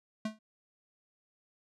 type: tone with exponential decay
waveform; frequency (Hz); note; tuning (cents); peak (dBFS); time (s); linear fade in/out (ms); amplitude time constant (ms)
square; 217; A3; -24; -30; 0.25-0.39; 5; 30
effects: low-pass 7000 Hz 12 dB/octave

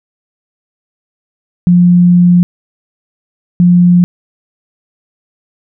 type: tone bursts at uneven times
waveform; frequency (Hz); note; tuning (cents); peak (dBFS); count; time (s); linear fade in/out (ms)
sine; 176.5; F3; +19; -3; 2; 1.67-2.43 / 3.6-4.04; 0
effects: none

